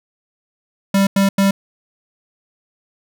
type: tone bursts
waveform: square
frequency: 196.5 Hz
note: G3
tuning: 4 cents sharp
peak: -12 dBFS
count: 3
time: 0.94-1.51 s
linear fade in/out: 5 ms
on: 130 ms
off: 90 ms
effects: none